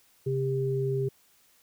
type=tone pair together; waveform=sine; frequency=133.6 / 398.5 Hz; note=C3 / G4; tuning=+36 / +28 cents; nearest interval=octave + perfect fifth; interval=1892 cents; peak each=-28 dBFS; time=0.26-1.09 s; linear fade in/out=10 ms; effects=white hiss -63 dBFS RMS until 1.62 s